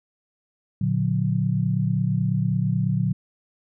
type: chord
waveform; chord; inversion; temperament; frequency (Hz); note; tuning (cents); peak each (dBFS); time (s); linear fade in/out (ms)
sine; Bb augmented; none; just; 116.54 / 145.68 / 182.1; Bb2 / D3 / F#3; 0 / -14 / -27; -24; 0.81-3.13; 5
effects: none